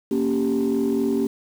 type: chord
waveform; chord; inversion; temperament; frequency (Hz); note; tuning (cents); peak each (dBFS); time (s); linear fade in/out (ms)
sine; G diminished; first; equal; 233.1 / 277.2 / 392; Bb3 / Db4 / G4; 0 / 0 / 0; -22; 0.11-1.27; 5
effects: tanh soft clip ceiling -14 dBFS + 7-bit